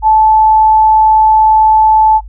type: tone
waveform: sine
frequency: 871 Hz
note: A5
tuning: 18 cents flat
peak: -4 dBFS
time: 0.02-2.21 s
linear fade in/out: 50 ms
effects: noise-tail reverb RT60 0.1 s tail -24 dB re dry + added 50 Hz sine -26 dBFS peak until 2.28 s